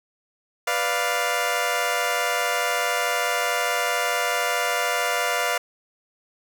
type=chord; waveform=15% pulse; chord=B diminished; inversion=none; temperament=equal; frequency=493.9 / 587.3 / 698.5 Hz; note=B4 / D5 / F5; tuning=0 / 0 / 0 cents; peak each=-21 / -21 / -18 dBFS; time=0.67-5.58 s; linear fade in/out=5 ms; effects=none